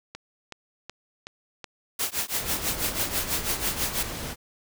click train, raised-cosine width 0.2 ms, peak -20 dBFS, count 6, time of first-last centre 0.15-2.016 s, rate 2.68 Hz
white noise with tremolo, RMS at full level -25 dBFS, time 1.99-4.03 s, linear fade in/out 5 ms, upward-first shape triangle, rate 6.1 Hz, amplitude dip 100%
pink noise, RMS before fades -34 dBFS, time 2.38-4.36 s, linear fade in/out 50 ms
effects none

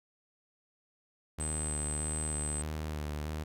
sawtooth tone with vibrato, 76 Hz, D#2, 40 cents flat, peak -31 dBFS, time 1.38-3.44 s, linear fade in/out 10 ms, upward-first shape square, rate 1.6 Hz, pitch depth 28 cents each way
sine tone, 8160 Hz, C9, 44 cents flat, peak -35 dBFS, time 1.4-2.62 s, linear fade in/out 5 ms
effects none

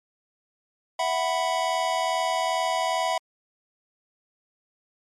square chord, E suspended second, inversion none, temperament just, 659.3 / 741.7 / 988.9 Hz, E5 / F#5 / B5, 0 / +4 / +2 cents, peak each -28 dBFS, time 0.99-3.18 s, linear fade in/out 5 ms, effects low-pass 8000 Hz 12 dB/octave + MP3 96 kbps

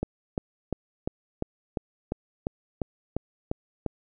click train, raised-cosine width 2 ms, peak -14 dBFS, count 12, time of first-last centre 0.03-3.863 s, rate 2.87 Hz, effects none

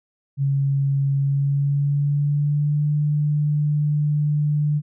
sine tone with pitch glide, 138.59 to 148.54 Hz, C#3 to D3, 0 to +20 cents, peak -17 dBFS, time 0.37-4.82 s, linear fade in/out 50 ms, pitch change +120 cents, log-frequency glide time 1.17-2.87 s, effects none

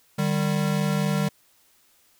square tone pair together, 152 / 196 Hz, D#3 / G3, -40 / 0 cents, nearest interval major third, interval 440 cents, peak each -25 dBFS, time 0.18-1.29 s, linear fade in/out 10 ms, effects white hiss -61 dBFS RMS until 2.19 s

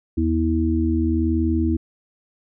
harmonic tone, 81 Hz, E2, 30 cents flat, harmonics 1 / 3 / 4, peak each -21 / -23 / -21 dBFS, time 0.17-1.77 s, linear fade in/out 10 ms, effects none

